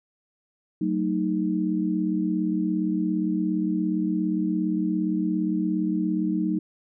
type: chord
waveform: sine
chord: D# diminished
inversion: first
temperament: just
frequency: 186.68 / 224 / 311.1 Hz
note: F#3 / A3 / D#4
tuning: +16 / +31 / 0 cents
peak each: -26 / -29 / -25 dBFS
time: 0.81-6.59 s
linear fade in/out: 5 ms
effects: none